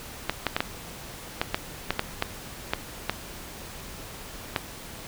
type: clicks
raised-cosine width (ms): 0.3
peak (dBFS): -7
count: 12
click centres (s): 0.296 / 0.467 / 0.565 / 0.605 / 1.415 / 1.545 / 1.906 / 1.994 / 2.224 / 2.735 / 3.096 / 4.562
effects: pink hiss -41 dBFS RMS until 5.07 s